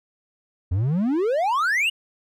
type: exponential sweep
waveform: triangle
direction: up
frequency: 83.5 to 2960 Hz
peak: -17 dBFS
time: 0.71-1.9 s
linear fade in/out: 10 ms
effects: none